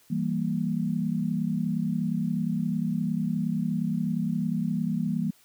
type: chord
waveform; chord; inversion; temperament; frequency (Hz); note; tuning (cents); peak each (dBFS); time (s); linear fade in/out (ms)
sine; E diminished; none; equal; 164.81 / 196 / 233.1; E3 / G3 / Bb3; 0 / 0 / 0; -29; 0.1-5.31; 10
effects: white hiss -60 dBFS RMS until 5.44 s